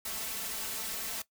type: noise with comb filter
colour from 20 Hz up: white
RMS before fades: -37 dBFS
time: 0.05-1.22 s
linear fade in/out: 5 ms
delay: 4.5 ms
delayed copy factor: +0.75
effects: noise-tail reverb RT60 0.1 s tail -17 dB re dry